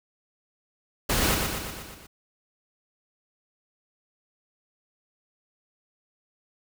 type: noise with echo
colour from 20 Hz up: pink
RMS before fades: -24 dBFS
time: 1.09-1.35 s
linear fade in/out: 10 ms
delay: 120 ms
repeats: 6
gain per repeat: -4 dB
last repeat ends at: 2.07 s
effects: none